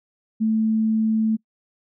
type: tone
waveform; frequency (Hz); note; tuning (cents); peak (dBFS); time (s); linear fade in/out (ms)
sine; 220; A3; 0; -17; 0.4-1.37; 20
effects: noise-tail reverb RT60 0.1 s tail -25 dB re dry